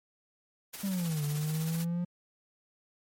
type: noise with tremolo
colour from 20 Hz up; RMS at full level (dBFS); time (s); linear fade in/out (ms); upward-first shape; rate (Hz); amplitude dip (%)
white; -40; 0.73-1.85; 10; triangle; 16; 55
type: exponential two-way sweep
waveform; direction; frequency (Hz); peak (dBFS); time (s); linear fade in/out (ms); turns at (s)
triangle; down then up; 202.4 to 145.1 to 177.2; -27; 0.83-2.05; 10; 1.24
effects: MP3 64 kbps